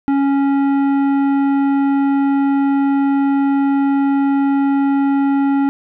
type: tone with tanh clipping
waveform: triangle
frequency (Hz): 277.2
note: C#4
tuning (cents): 0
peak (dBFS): -14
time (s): 0.08-5.69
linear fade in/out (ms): 0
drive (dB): 16
effects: none